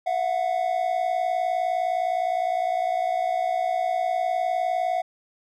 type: tone pair together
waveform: triangle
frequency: 671.3 / 731 Hz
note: E5 / F#5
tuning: +31 / -21 cents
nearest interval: minor second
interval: 148 cents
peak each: -24 / -22 dBFS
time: 0.06-5.02 s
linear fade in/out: 10 ms
effects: none